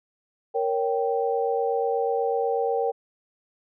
sine chord, G diminished, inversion first, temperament equal with one note detuned, 466.2 / 554.4 / 781.7 Hz, Bb4 / Db5 / G5, 0 / 0 / -5 cents, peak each -24 / -29 / -27 dBFS, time 0.54-2.92 s, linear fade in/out 20 ms, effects none

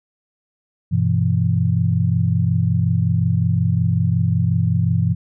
sine chord, E minor, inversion first, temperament equal with one note detuned, 98 / 123.47 / 166.44 Hz, G2 / B2 / E3, 0 / 0 / +17 cents, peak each -19 dBFS, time 0.91-5.15 s, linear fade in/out 20 ms, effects none

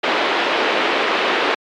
pink band-pass noise, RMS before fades -18 dBFS, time 0.03-1.55 s, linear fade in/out 10 ms, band 330 to 3500 Hz, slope 24 dB/octave, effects MP3 96 kbps

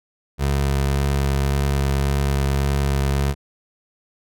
25% pulse tone with vibrato, 69.3 Hz, C#2, in tune, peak -14 dBFS, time 0.38-3.35 s, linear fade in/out 50 ms, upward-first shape sine, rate 1.8 Hz, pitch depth 13 cents each way, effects none

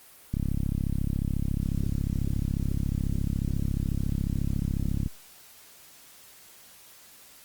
click train, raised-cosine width 5 ms, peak -15 dBFS, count 162, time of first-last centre 0.34-5.061 s, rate 34.1 Hz, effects white hiss -52 dBFS RMS until 7.44 s + Opus 32 kbps

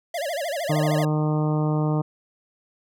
square tone with vibrato, 622.3 Hz, D#5, in tune, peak -26 dBFS, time 0.14-1.05 s, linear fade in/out 5 ms, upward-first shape sine, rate 13 Hz, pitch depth 220 cents each way
harmonic tone, 152.7 Hz, D#3, 32 cents flat, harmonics 1 / 2 / 3 / 4 / 5 / 6 / 7 / 8, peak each -21 / -27 / -31 / -33 / -35 / -37 / -38 / -39 dBFS, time 0.69-2.02 s, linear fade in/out 10 ms
effects none

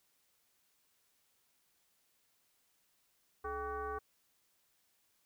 sine tone with frequency modulation, 784 Hz, G5, in tune, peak -37 dBFS, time 3.44-3.99 s, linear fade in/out 10 ms, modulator 358 Hz, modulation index 1.7, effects white hiss -75 dBFS RMS until 5.25 s

